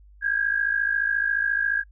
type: tone pair together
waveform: sine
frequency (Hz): 1594 / 1648.3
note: G6 / G#6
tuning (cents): +28 / -14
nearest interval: minor second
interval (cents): 58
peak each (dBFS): -25 / -23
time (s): 0.21-1.84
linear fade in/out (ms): 50
effects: noise-tail reverb RT60 0.1 s tail -23 dB re dry + added 50 Hz sine -48 dBFS peak until 1.91 s